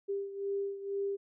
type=beating tone pair; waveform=sine; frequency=397 / 399.1 Hz; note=G4 / G4; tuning=+22 / +31 cents; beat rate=2.1 Hz; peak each=-34 / -39 dBFS; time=0.08-1.17 s; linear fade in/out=20 ms; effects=none